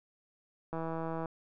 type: click train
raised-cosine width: 1 ms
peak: -24 dBFS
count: 87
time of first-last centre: 0.73-1.258 s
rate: 163 Hz
effects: none